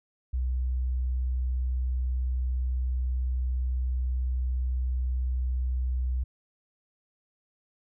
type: tone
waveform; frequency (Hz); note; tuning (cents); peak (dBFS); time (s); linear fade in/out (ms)
sine; 63; B1; +35; -25; 0.33-6.24; 10
effects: none